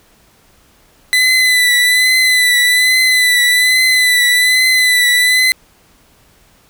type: tone with vibrato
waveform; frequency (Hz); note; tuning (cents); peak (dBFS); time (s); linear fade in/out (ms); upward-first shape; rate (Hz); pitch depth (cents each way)
30% pulse; 2000; B6; +21; -6; 1.13-5.52; 0; triangle; 1.2; 39
effects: pink hiss -50 dBFS RMS until 6.69 s